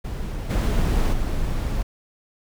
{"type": "noise with level steps", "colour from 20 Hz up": "brown", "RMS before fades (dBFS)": [-28, -19, -24], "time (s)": [0.04, 1.83], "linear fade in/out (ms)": 10, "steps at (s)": [0.49, 1.12], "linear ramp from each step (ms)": 20, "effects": []}